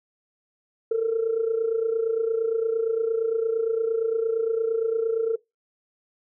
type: tone with amplitude modulation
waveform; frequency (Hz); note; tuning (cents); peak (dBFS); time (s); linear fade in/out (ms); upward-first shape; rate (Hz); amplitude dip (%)
sine; 451.8; A4; +46; -17; 0.91-5.36; 5; sine; 28.7; 65
effects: noise-tail reverb RT60 0.2 s tail -22 dB re dry + tanh soft clip ceiling -15 dBFS